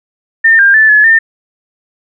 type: tone with pitch steps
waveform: sine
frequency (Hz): 1808 / 1600 / 1754 / 1708 / 1806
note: A6 / G6 / A6 / G#6 / A6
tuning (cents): +47 / +35 / -6 / +48 / +45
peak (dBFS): -3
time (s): 0.44-1.19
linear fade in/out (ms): 10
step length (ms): 150
effects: none